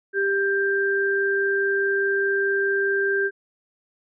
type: tone pair together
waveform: sine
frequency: 395 / 1581.2 Hz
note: G4 / G6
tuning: +13 / +15 cents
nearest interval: 2 octaves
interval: 2402 cents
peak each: -22 dBFS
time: 0.13-3.31 s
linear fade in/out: 50 ms
effects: none